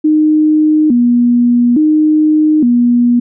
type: tone with vibrato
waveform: sine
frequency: 272.3 Hz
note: C#4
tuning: 31 cents flat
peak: -6 dBFS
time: 0.04-3.2 s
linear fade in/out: 10 ms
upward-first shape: square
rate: 0.58 Hz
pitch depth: 210 cents each way
effects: none